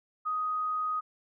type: tone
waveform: sine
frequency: 1250 Hz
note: D#6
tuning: 8 cents sharp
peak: -28 dBFS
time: 0.25-1.01 s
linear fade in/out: 20 ms
effects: none